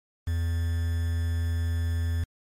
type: tone with quantisation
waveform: triangle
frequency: 83.8 Hz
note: E2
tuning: 29 cents sharp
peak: -22 dBFS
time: 0.27-2.24 s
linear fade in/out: 5 ms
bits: 7
effects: MP3 64 kbps

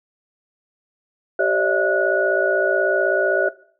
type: tone cluster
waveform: sine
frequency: 387.8 / 546 / 605 / 661 / 1463 Hz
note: G4 / C#5 / D#5 / E5 / F#6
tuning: -19 / -26 / -49 / +5 / -20 cents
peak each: -22 dBFS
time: 1.39-3.49 s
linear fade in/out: 5 ms
effects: noise-tail reverb RT60 0.5 s tail -18 dB re dry

